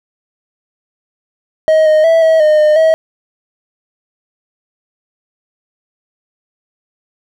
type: tone with pitch steps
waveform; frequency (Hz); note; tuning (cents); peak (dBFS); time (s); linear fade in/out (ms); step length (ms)
triangle; 630 / 619 / 656 / 643 / 612 / 608 / 641; D#5 / D#5 / E5 / E5 / D#5 / D#5 / E5; +21 / -9 / -9 / -43 / -29 / -40 / -49; -4; 1.68-2.94; 0; 180
effects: none